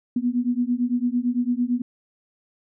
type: beating tone pair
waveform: sine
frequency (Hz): 240 / 248.9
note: B3 / B3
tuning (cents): -49 / +14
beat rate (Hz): 8.9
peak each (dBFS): -23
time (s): 0.16-1.82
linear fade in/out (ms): 5
effects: none